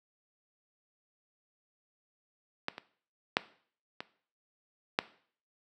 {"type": "clicks", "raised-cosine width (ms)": 0.3, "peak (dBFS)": [-15, -24, -7, -21, -8], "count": 5, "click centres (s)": [2.684, 2.781, 3.369, 4.005, 4.989], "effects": ["noise-tail reverb RT60 0.5 s tail -17 dB re dry", "high-pass 200 Hz 12 dB/octave"]}